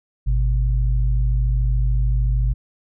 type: tone pair together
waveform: sine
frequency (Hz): 50.59 / 124.2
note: G#1 / B2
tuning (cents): -45 / +10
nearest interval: octave + major third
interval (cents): 1555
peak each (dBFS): -16 / -23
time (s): 0.26-2.54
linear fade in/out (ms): 20
effects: none